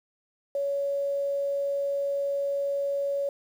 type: tone with quantisation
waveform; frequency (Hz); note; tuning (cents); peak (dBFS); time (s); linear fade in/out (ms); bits
sine; 561; C#5; +21; -25; 0.55-3.29; 2; 9
effects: none